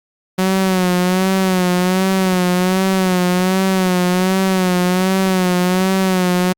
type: tone with vibrato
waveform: sawtooth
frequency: 185 Hz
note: F#3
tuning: in tune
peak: -9 dBFS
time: 0.38-6.53 s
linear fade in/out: 10 ms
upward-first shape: sine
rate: 1.3 Hz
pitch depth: 55 cents each way
effects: Opus 48 kbps